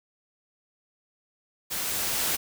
white noise with level ramp, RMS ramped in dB -31 to -26 dBFS, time 1.7-2.37 s, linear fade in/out 20 ms, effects none

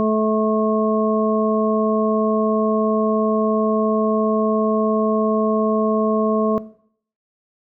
harmonic tone, 217.1 Hz, A3, 23 cents flat, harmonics 1 / 2 / 3 / 5, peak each -18 / -21 / -23 / -25 dBFS, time 0-6.58 s, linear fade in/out 0 ms, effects noise-tail reverb RT60 0.6 s tail -17 dB re dry

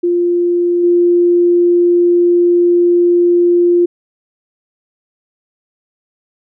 sine tone with level steps, 349.2 Hz, F4, in tune, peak -10 / -7 dBFS, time 0.03-3.86 s, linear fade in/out 10 ms, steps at 0.83 s, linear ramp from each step 10 ms, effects none

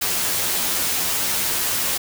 white noise with comb filter, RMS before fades -22 dBFS, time 0.01-1.98 s, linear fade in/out 10 ms, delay 11 ms, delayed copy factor +1, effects none

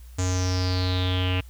square tone with low-pass filter sweep, 91.7 Hz, F#2, 15 cents flat, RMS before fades -24 dBFS, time 0.18-1.41 s, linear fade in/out 10 ms, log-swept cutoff 7100 to 2700 Hz, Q 7.6, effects added 60 Hz sine -41 dBFS peak until 1.49 s + white hiss -57 dBFS RMS until 1.49 s

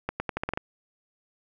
accelerating click train, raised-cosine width 0.5 ms, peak -13 dBFS, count 8, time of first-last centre 0.09-0.575 s, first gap 110 ms, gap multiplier 0.84, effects none

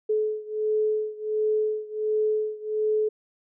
sine beating tone pair, 429 / 430.4 Hz, A4 / A4, -44 / -38 cents, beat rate 1.4 Hz, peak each -25 / -27 dBFS, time 0.09-3.09 s, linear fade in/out 10 ms, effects none

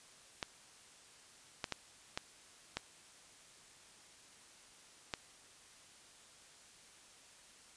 clicks, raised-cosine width 0.2 ms, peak -19 dBFS, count 6, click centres 0.428 / 1.642 / 1.723 / 2.175 / 2.77 / 5.138 s, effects white hiss -60 dBFS RMS until 7.76 s + resampled to 22050 Hz

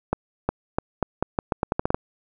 accelerating click train, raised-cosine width 1 ms, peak -7 dBFS, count 13, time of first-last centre 0.13-1.945 s, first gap 360 ms, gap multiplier 0.82, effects none

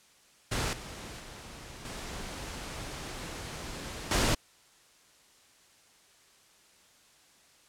pink noise with level steps, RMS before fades -31 / -43 / -46 / -40 / -26 dBFS, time 0.51-4.35 s, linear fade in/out 10 ms, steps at 0.73 / 1.2 / 1.85 / 4.11 s, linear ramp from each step 2 ms, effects white hiss -61 dBFS RMS until 7.68 s + low-pass 9000 Hz 12 dB/octave

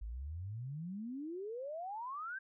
sine exponential sweep, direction up, 50.3 to 1612 Hz, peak -40 dBFS, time 0.01-2.39 s, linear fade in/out 10 ms, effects none

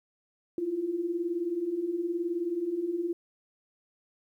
sine beating tone pair, 328 / 347 Hz, E4 / F4, -9 / -11 cents, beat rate 19 Hz, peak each -35 / -29 dBFS, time 0.58-3.13 s, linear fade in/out 2 ms, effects 11-bit

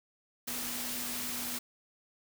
sine tone in noise, 244.4 Hz, B3, 18 cents flat, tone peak -45 dBFS, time 0.47-1.59 s, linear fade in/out 10 ms, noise white, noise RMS -37 dBFS, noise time 0.47-1.59 s, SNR -11 dB, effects none

